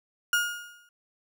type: tone with exponential decay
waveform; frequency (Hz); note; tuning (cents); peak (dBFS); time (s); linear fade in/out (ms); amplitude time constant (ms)
35% pulse; 1429; F6; +39; -18; 0.33-0.89; 2; 120
effects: none

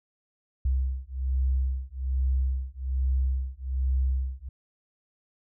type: beating tone pair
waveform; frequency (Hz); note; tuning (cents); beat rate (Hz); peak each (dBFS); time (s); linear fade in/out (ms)
sine; 64.7 / 65.9; C2 / C2; -19 / +13; 1.2; -27; 0.65-4.49; 5
effects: none

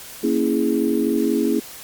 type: chord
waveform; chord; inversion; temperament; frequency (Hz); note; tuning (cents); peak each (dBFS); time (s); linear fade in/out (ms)
sine; A# half-diminished seventh; none; equal; 233.1 / 277.2 / 329.6 / 415.3; A#3 / C#4 / E4 / G#4; 0 / 0 / 0 / 0; -22 / -22 / -22 / -23; 0.23-1.6; 10
effects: white hiss -38 dBFS RMS until 1.83 s + Opus 48 kbps

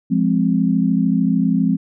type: chord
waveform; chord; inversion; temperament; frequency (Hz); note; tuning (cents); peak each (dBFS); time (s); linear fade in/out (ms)
sine; F minor; none; equal; 174.61 / 207.7 / 261.6; F3 / Ab3 / C4; 0 / 0 / 0; -18; 0.1-1.77; 20
effects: none

